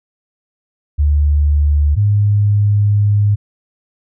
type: tone pair in turn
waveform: sine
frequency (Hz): 73.42 / 103.14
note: D2 / G#2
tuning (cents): 0 / -11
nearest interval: tritone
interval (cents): 589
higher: second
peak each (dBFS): -9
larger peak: neither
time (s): 0.98-1.96 / 1.96-3.36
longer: second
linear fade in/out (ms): 20
effects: none